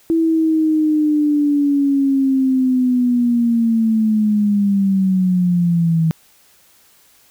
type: linear sweep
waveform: sine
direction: down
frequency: 329.6 to 160 Hz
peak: -12 dBFS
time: 0.1-6.11 s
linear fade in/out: 0 ms
effects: white hiss -52 dBFS RMS until 7.3 s